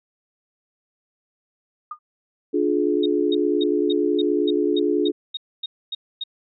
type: tone with exponential decay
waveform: sine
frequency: 1218 Hz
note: D#6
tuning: 37 cents flat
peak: -25 dBFS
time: 1.91-1.99 s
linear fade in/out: 5 ms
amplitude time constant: 17 ms
type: chord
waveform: sine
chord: D diminished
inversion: none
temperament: just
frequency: 293.7 / 352.4 / 422.9 Hz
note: D4 / F4 / Ab4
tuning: 0 / +16 / +31 cents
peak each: -22 dBFS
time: 2.53-5.12 s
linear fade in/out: 20 ms
type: tone bursts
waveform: sine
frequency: 3729 Hz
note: A#7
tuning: in tune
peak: -25 dBFS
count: 12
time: 3.03-6.238 s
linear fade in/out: 5 ms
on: 29 ms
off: 260 ms
effects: none